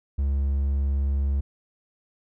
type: tone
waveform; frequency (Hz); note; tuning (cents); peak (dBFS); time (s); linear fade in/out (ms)
triangle; 69.3; C#2; 0; -19; 0.18-1.41; 10
effects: none